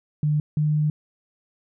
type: tone pair in turn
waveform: sine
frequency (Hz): 150 / 151.31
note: D3 / D#3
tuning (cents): +37 / -48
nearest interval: unison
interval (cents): 15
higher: second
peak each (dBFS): -18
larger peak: neither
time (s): 0.23-0.4 / 0.57-0.9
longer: second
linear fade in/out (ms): 2
effects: none